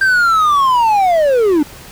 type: linear sweep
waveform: triangle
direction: down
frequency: 1585 to 281.9 Hz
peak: -7 dBFS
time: 0.01-1.63 s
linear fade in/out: 5 ms
effects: pink hiss -36 dBFS RMS until 1.91 s